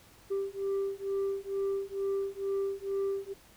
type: beating tone pair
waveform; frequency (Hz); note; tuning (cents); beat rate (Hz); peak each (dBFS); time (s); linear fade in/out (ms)
sine; 392 / 394.2; G4 / G4; 0 / +10; 2.2; -31; 0.3-3.34; 20
effects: tanh soft clip ceiling -27 dBFS + pink hiss -58 dBFS RMS until 3.56 s